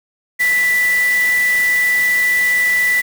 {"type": "tone in noise", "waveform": "sine", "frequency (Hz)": 1975.5, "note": "B6", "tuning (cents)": 0, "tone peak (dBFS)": -12, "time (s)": [0.39, 3.02], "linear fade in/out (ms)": 20, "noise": "white", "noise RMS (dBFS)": -27, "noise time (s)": [0.39, 3.02], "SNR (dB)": 12, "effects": []}